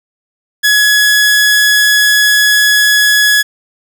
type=tone; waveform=sawtooth; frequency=1687 Hz; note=G#6; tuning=27 cents sharp; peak=-3 dBFS; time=0.63-3.43 s; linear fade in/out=20 ms; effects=7-bit